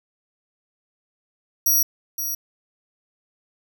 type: tone with echo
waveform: 10% pulse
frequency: 5750 Hz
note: F8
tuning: 50 cents sharp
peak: -10 dBFS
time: 1.66-1.83 s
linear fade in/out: 5 ms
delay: 520 ms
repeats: 1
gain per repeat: -9 dB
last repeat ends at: 2.35 s
effects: none